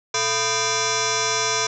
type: tone with frequency modulation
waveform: sine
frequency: 2349 Hz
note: D7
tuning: in tune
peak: -19 dBFS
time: 0.14-1.67 s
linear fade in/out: 5 ms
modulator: 558 Hz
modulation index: 7.3
effects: none